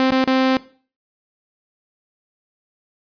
sawtooth tone with dropouts, 261.6 Hz, C4, in tune, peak -10 dBFS, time 0-0.57 s, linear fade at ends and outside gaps 1 ms, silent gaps 0.106-0.12 / 0.242-0.274 s, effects noise-tail reverb RT60 0.4 s tail -18 dB re dry + resampled to 11025 Hz

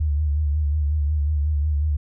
sine tone with vibrato, 74.5 Hz, D2, 25 cents sharp, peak -18 dBFS, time 0-1.97 s, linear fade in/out 10 ms, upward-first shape sine, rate 5.5 Hz, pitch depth 66 cents each way, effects none

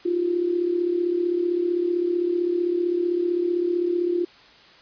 sine tone with amplitude modulation, 350 Hz, F4, 4 cents sharp, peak -17 dBFS, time 0.05-4.25 s, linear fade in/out 10 ms, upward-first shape sine, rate 35.6 Hz, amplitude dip 65%, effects white hiss -50 dBFS RMS until 4.81 s + resampled to 11025 Hz

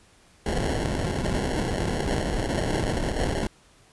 pink noise with sample-and-hold, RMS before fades -26 dBFS, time 0.46-3.47 s, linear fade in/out 2 ms, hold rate 1225 Hz, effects pink hiss -57 dBFS RMS until 3.92 s + resampled to 24000 Hz

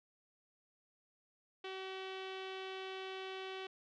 sawtooth tone with low-pass filter, 380 Hz, F#4, 46 cents sharp, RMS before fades -45 dBFS, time 1.64-3.67 s, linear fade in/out 5 ms, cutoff 3200 Hz, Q 3, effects none

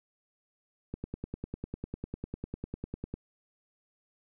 click train, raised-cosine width 3 ms, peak -23 dBFS, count 23, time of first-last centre 0.94-3.14 s, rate 10 Hz, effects none

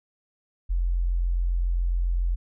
sine tone, 43.65 Hz, F1, in tune, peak -21 dBFS, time 0.69-2.36 s, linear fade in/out 20 ms, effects none

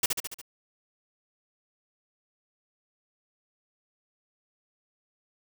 white noise with echo, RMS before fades -23 dBFS, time 0.03-0.06 s, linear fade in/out 5 ms, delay 71 ms, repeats 5, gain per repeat -4 dB, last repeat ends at 0.415 s, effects none

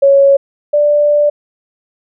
sine tone pair in turn, 554.4 / 588.8 Hz, C#5 / D5, 0 / +4 cents, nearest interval minor second, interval 104 cents, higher second, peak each -4 / -7 dBFS, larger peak first, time 0.02-0.37 / 0.73-1.3 s, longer second, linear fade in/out 10 ms, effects none

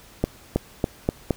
accelerating click train, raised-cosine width 2 ms, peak -6 dBFS, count 5, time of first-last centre 0.24-1.307 s, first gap 320 ms, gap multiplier 0.88, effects pink hiss -49 dBFS RMS until 1.36 s

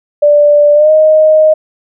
sine tone with pitch glide, 587.3 to 622.2 Hz, D5 to D#5, 0 to 0 cents, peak -3 dBFS, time 0.22-1.54 s, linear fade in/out 10 ms, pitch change +100 cents, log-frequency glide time 0.74-0.91 s, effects none

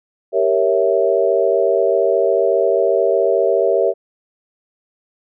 sine chord, G diminished seventh, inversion none, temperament equal, 392 / 466.2 / 554.4 / 659.3 Hz, G4 / Bb4 / Db5 / Fb5, 0 / 0 / 0 / 0 cents, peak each -18 dBFS, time 0.32-3.94 s, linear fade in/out 50 ms, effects none

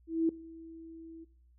sine tone with ADSR envelope, 326.9 Hz, E4, 14 cents flat, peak -23 dBFS, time 0.07-1.25 s, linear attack 220 ms, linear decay 3 ms, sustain -22 dB, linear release 18 ms, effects noise-tail reverb RT60 0.5 s tail -20 dB re dry + added 60 Hz sine -60 dBFS peak until 1.58 s

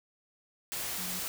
sine tone in noise, 182.5 Hz, F#3, 24 cents flat, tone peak -43 dBFS, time 0.98-1.19 s, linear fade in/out 0 ms, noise white, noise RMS -36 dBFS, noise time 0.72-1.28 s, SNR -10 dB, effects none

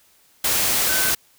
sine tone in noise, 1523 Hz, F#6, 50 cents sharp, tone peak -25 dBFS, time 0.89-1.11 s, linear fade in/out 5 ms, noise white, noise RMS -20 dBFS, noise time 0.44-1.15 s, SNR -8 dB, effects white hiss -57 dBFS RMS until 1.38 s

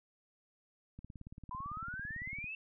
click train, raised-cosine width 5 ms, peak -36 dBFS, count 27, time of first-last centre 0.99-2.443 s, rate 17.9 Hz
sine exponential sweep, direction up, 987.8 to 2700 Hz, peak -40 dBFS, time 1.51-2.55 s, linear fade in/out 2 ms
effects none

